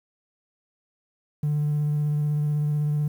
triangle tone with vibrato, 148.7 Hz, D3, 22 cents sharp, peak -18 dBFS, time 1.43-3.08 s, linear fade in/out 5 ms, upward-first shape sine, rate 16 Hz, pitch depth 15 cents each way, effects tanh soft clip ceiling -17 dBFS + 9-bit

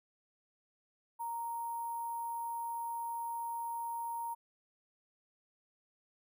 sine tone with sample-and-hold, 932.3 Hz, A#5, in tune, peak -36 dBFS, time 1.19-4.35 s, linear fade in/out 20 ms, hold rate 11025 Hz, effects none

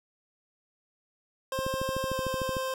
25% pulse tone with pitch glide, 529 to 523.8 Hz, C5 to C5, +19 to +2 cents, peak -26 dBFS, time 1.52-2.74 s, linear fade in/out 2 ms, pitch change -17 cents, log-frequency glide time 2.06-2.19 s
click train, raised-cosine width 3 ms, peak -21 dBFS, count 14, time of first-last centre 1.59-2.567 s, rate 13.3 Hz
effects none

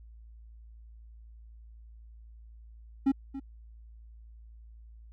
triangle tone with echo, 271.5 Hz, C#4, 36 cents flat, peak -19 dBFS, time 3.06-3.12 s, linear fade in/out 10 ms, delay 280 ms, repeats 1, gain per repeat -14 dB, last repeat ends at 3.4 s, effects added 56 Hz sine -48 dBFS peak until 5.12 s

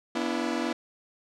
sawtooth tone cluster, 244.1 / 288.6 / 333 Hz, B3 / D4 / E4, -20 / -30 / +18 cents, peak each -27 / -29 / -27 dBFS, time 0.15-0.73 s, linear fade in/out 5 ms, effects low-pass 6000 Hz 12 dB/octave

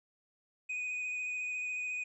triangle tone with vibrato, 2489 Hz, D#7, in tune, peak -33 dBFS, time 0.69-2.04 s, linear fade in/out 10 ms, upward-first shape sine, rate 14 Hz, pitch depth 18 cents each way, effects resampled to 22050 Hz

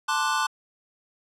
square chord, D dominant seventh, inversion second, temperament equal, 880 / 1046.5 / 1174.7 / 1480 Hz, A5 / C6 / D6 / F#6, 0 / 0 / 0 / 0 cents, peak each -29 dBFS, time 0.08-0.47 s, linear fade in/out 10 ms, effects low-pass 9000 Hz 12 dB/octave

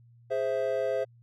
triangle chord, Ab augmented, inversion none, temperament equal, 415.3 / 523.3 / 659.3 Hz, Ab4 / C5 / E5, 0 / 0 / 0 cents, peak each -31 / -27 / -29 dBFS, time 0.3-1.05 s, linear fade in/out 20 ms, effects added 118 Hz sine -54 dBFS peak until 1.22 s

